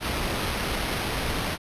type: noise with sample-and-hold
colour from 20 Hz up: pink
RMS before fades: -28 dBFS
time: 0-1.58 s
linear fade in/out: 50 ms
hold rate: 7350 Hz
effects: resampled to 32000 Hz